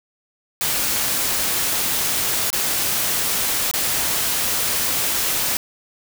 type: noise with dropouts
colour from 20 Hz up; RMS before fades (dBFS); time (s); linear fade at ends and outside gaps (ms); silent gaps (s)
white; -21; 0.61-5.57; 1; 2.503-2.529 / 3.713-3.738
effects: none